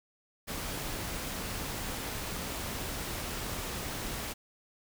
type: noise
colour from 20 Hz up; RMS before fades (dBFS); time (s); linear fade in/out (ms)
pink; -37; 0.47-4.34; 20
effects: none